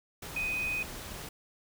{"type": "tone in noise", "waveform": "sine", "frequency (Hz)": 2500, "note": "D#7", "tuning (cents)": 8, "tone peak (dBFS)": -30, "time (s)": [0.36, 0.83], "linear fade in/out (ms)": 5, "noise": "pink", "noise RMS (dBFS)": -42, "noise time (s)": [0.22, 1.29], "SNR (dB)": 9, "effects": []}